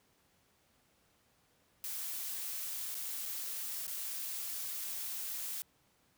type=noise with dropouts; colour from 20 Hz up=blue; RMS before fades=-40 dBFS; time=1.84-5.62 s; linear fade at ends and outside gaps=0 ms; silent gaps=2.945-2.951 / 3.255-3.259 / 3.868-3.879 s; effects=pink hiss -71 dBFS RMS until 6.17 s + high-pass 60 Hz 12 dB/octave